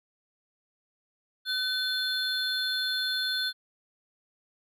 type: tone cluster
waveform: triangle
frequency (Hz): 1515 / 3508 / 4249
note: F#6 / A7 / C8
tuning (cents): +40 / -6 / +26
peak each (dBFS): -30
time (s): 1.45-3.53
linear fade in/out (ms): 50
effects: none